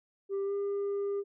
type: tone with pitch glide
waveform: sine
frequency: 394.3 to 401.4 Hz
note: G4 to G4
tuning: +10 to +41 cents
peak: -27 dBFS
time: 0.29-1.24 s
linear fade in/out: 50 ms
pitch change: +31 cents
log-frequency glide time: 0.44-0.53 s
effects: tanh soft clip ceiling -29 dBFS